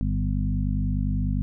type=harmonic tone with a mistuned harmonic; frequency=50 Hz; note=G1; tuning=35 cents sharp; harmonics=1 / 2 / 3 / 4 / 5; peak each=-25 / -28 / -30 / -31 / -32 dBFS; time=0.01-1.42 s; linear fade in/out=0 ms; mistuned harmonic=4; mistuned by=-26 cents; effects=none